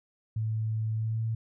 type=tone with pitch glide; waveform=sine; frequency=110 to 112.38 Hz; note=A2 to A2; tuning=0 to +37 cents; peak=-27 dBFS; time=0.36-1.35 s; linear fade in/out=5 ms; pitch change=+37 cents; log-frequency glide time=0.94-1.23 s; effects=none